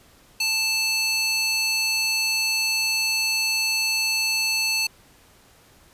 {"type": "tone with high-pass filter", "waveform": "square", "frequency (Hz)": 880, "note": "A5", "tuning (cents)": 0, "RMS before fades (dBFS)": -23, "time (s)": [0.4, 4.87], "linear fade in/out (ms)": 5, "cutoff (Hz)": 3400, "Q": 3.5, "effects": ["pink hiss -54 dBFS RMS until 5.93 s", "resampled to 32000 Hz"]}